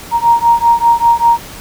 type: beating tone pair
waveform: sine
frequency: 932.3 / 937.4 Hz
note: A#5 / A#5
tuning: 0 / +9 cents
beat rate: 5.1 Hz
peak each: -10 dBFS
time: 0.11-1.4 s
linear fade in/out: 50 ms
effects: pink hiss -31 dBFS RMS until 1.6 s